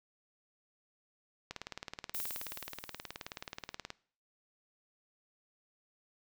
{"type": "click train", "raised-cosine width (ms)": 0.2, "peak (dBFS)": -23, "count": 46, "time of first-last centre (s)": [1.51, 3.904], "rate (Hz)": 18.8}
{"type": "noise with exponential decay", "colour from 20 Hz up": "violet", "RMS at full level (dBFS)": -37, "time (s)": [2.14, 3.75], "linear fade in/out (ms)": 5, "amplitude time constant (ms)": 350}
{"effects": ["noise-tail reverb RT60 0.5 s tail -21 dB re dry"]}